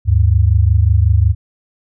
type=tone pair together; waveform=sine; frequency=75.9 / 101.37 Hz; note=D#2 / G#2; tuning=-42 / -41 cents; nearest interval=perfect fourth; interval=501 cents; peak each=-11 dBFS; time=0.05-1.35 s; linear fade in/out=50 ms; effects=none